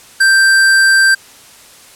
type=tone; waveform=square; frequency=1570 Hz; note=G6; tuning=2 cents sharp; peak=-7 dBFS; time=0.2-1.15 s; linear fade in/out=10 ms; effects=white hiss -40 dBFS RMS until 1.95 s + low-pass 11000 Hz 12 dB/octave